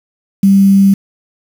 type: tone with quantisation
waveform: sine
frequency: 196 Hz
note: G3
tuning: in tune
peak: -4 dBFS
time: 0.43-0.94 s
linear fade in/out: 5 ms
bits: 5
effects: none